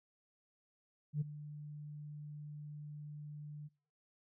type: tone with ADSR envelope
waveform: sine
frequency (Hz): 148.6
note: D3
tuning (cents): +21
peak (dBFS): -29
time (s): 1.13-3.69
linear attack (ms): 80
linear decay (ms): 18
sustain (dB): -16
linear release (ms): 27
effects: noise-tail reverb RT60 0.5 s tail -25 dB re dry + tanh soft clip ceiling -28 dBFS